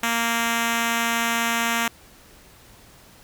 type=tone with notch filter; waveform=5% pulse; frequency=231.8 Hz; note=A#3; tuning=10 cents flat; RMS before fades=-23 dBFS; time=0.03-1.88 s; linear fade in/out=2 ms; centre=510 Hz; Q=1.7; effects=pink hiss -50 dBFS RMS until 3.23 s